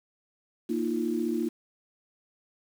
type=chord; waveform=sine; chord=Bb suspended fourth; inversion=none; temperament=equal with one note detuned; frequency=233.1 / 311.1 / 345.6 Hz; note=Bb3 / Eb4 / F4; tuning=0 / 0 / -18 cents; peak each=-30 / -31 / -30 dBFS; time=0.69-1.49 s; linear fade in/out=10 ms; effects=8-bit